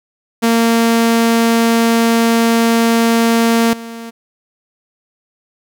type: tone with level steps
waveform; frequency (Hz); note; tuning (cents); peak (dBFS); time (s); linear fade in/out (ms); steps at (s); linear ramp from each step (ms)
sawtooth; 230; A#3; -23; -6 / -23; 0.42-4.11; 20; 3.73; 2
effects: none